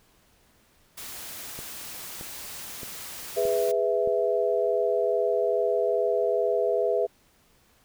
white noise, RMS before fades -39 dBFS, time 0.97-3.72 s, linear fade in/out 10 ms
click train, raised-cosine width 2 ms, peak -26 dBFS, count 5, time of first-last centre 1.59-4.074 s, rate 1.61 Hz
sine chord, E major, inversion first, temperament just, 412 / 494.4 / 659.3 Hz, G#4 / B4 / E5, -14 / +2 / 0 cents, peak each -26 dBFS, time 3.36-7.07 s, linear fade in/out 20 ms
effects pink hiss -62 dBFS RMS until 7.84 s

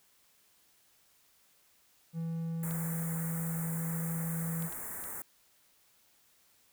triangle tone, 164.81 Hz, E3, in tune, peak -31 dBFS, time 2.13-4.7 s, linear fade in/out 50 ms
white band-stop noise, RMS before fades -41 dBFS, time 2.63-5.22 s, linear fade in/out 2 ms, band 2000 to 7500 Hz, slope 48 dB/octave
clicks, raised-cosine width 0.2 ms, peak -31 dBFS, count 4, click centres 2.71 / 4.624 / 4.725 / 5.04 s
effects white hiss -67 dBFS RMS until 6.72 s

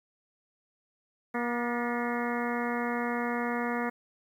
harmonic tone with a mistuned harmonic, 239.1 Hz, A#3, 44 cents sharp, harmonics 1 / 2 / 3 / 4 / 5 / 6 / 7 / 8 / 9, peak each -32 / -35 / -37 / -38 / -39 / -40 / -40 / -41 / -42 dBFS, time 1.34-3.9 s, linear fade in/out 10 ms, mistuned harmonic 7, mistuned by +65 cents, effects 10-bit

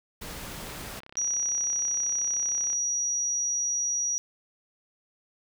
pink noise, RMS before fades -39 dBFS, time 0.21-1 s, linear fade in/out 10 ms
click train, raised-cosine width 0.3 ms, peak -30 dBFS, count 70, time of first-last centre 0.64-2.731 s, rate 33 Hz
sine tone, 5780 Hz, F#8, 41 cents flat, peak -25 dBFS, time 1.17-4.18 s, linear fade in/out 0 ms
effects none

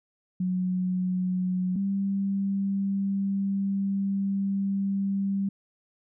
sine tone pair in turn, 183.3 / 196.63 Hz, F#3 / G3, -16 / +6 cents, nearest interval minor second, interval 122 cents, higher second, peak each -24 dBFS, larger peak neither, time 0.4-1.76 / 1.76-5.49 s, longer second, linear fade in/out 5 ms, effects none

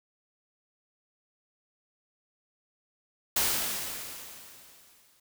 white noise with exponential decay, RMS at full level -25 dBFS, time 3.36-5.2 s, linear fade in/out 5 ms, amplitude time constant 400 ms, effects none

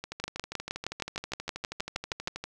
two click trains, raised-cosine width 0.2 ms, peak -19 / -13 dBFS, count 31 / 14, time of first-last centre 0.04-2.44 / 0.24-2.274 s, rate 12.5 / 6.39 Hz, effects none

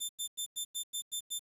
15% pulse tone bursts, 3559 Hz, A7, 19 cents sharp, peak -27 dBFS, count 8, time 0-1.394 s, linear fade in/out 20 ms, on 92 ms, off 94 ms, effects resampled to 32000 Hz + 10-bit

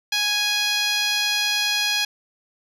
10% pulse tone with band-pass filter, 830.6 Hz, G#5, in tune, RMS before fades -22 dBFS, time 0.12-2.05 s, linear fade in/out 5 ms, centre 4100 Hz, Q 0.71, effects none

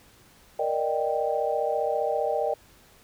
sine chord, Eb major seventh, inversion second, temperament equal, 466.2 / 587.3 / 622.3 / 784 Hz, Bb4 / D5 / Eb5 / G5, 0 / 0 / 0 / 0 cents, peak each -29 dBFS, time 0.59-2.54 s, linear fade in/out 5 ms, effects pink hiss -56 dBFS RMS until 3.03 s

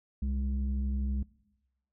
sine tone pair together, 65.12 / 207.7 Hz, C2 / G#3, -8 / 0 cents, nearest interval octave + minor sixth, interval 2008 cents, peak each -28 / -35 dBFS, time 0.22-1.23 s, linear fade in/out 5 ms, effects noise-tail reverb RT60 1.0 s tail -22 dB re dry + tanh soft clip ceiling -23 dBFS

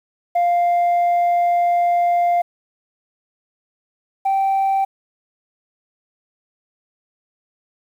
sine tone pair in turn, 698.5 / 778.4 Hz, F5 / G5, 0 / -12 cents, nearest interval major second, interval 188 cents, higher second, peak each -11 / -13 dBFS, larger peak first, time 0.35-2.42 / 4.25-4.85 s, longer first, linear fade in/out 10 ms, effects tanh soft clip ceiling -13 dBFS + 8-bit

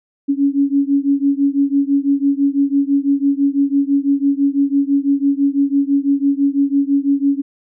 sine beating tone pair, 277.2 / 283.2 Hz, C#4 / C#4, 0 / +37 cents, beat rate 6 Hz, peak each -15 / -16 dBFS, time 0.28-7.42 s, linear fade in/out 20 ms, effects none

